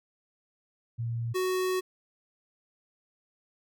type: tone pair in turn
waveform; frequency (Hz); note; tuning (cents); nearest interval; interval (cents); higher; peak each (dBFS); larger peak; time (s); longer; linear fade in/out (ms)
sine / square; 116.54 / 370.7; A#2 / F#4; 0 / +3; octave + minor sixth; 2003; second; -29 / -27; second; 0.98-1.34 / 1.34-1.81; second; 20
effects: none